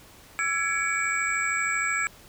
sine tone cluster, 1337 / 1672 / 2266 / 2359 / 7710 Hz, E6 / G#6 / C#7 / D7 / B8, +24 / +11 / +37 / +7 / -43 cents, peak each -30 / -29 / -28 / -34 / -33 dBFS, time 0.39-2.07 s, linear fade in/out 0 ms, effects pink hiss -51 dBFS RMS until 2.28 s

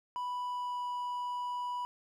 triangle tone with pitch glide, 987.8 to 982.1 Hz, B5 to B5, 0 to -10 cents, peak -32 dBFS, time 0.16-1.85 s, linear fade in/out 0 ms, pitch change -10 cents, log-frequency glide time 0.45-0.86 s, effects none

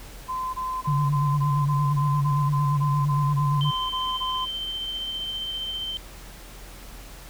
sine tone bursts, 1028 Hz, C6, 31 cents flat, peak -26 dBFS, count 15, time 0.28-4.46 s, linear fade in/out 20 ms, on 260 ms, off 20 ms
sine tone with vibrato, 143.6 Hz, D3, 39 cents flat, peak -20 dBFS, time 0.87-3.71 s, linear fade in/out 10 ms, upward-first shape square, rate 8.7 Hz, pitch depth 42 cents each way
sine tone with tremolo, 3112 Hz, G7, 13 cents flat, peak -27 dBFS, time 3.61-5.97 s, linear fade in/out 0 ms, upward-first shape sine, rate 15 Hz, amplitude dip 25%
effects added 43 Hz sine -42 dBFS peak until 7.29 s + pink hiss -45 dBFS RMS until 7.29 s

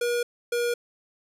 square tone pair in turn, 479.6 / 477.8 Hz, A#4 / A#4, +49 / +43 cents, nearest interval unison, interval 6 cents, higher first, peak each -24 dBFS, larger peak neither, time 0.01-0.23 / 0.52-0.74 s, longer neither, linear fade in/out 5 ms, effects resampled to 32000 Hz

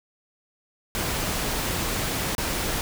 pink noise with dropouts, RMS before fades -27 dBFS, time 0.95-2.81 s, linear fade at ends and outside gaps 0 ms, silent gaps 2.35-2.381 s, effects none

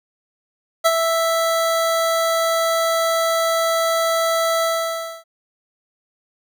25% pulse tone with ADSR envelope, 659.3 Hz, E5, in tune, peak -7 dBFS, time 0.84-5.24 s, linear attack 21 ms, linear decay 43 ms, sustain -6 dB, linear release 610 ms, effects none

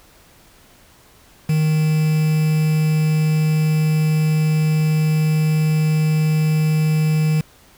triangle tone with quantisation, 155.56 Hz, D#3, in tune, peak -12 dBFS, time 1.49-7.41 s, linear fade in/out 5 ms, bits 5, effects pink hiss -50 dBFS RMS until 7.77 s

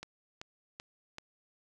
click train, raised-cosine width 0.2 ms, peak -25 dBFS, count 4, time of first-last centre 0.03-1.184 s, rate 2.6 Hz, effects none

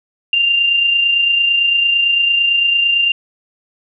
sine tone with amplitude modulation, 2789 Hz, F7, 3 cents flat, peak -9 dBFS, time 0.33-3.12 s, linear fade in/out 2 ms, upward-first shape sine, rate 28.9 Hz, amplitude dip 40%, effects none

